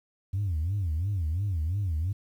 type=tone with vibrato; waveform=sine; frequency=88.9 Hz; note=F2; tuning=31 cents sharp; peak=-24 dBFS; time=0.33-2.13 s; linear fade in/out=10 ms; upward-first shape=sine; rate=2.9 Hz; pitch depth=260 cents each way; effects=tanh soft clip ceiling -23 dBFS + 10-bit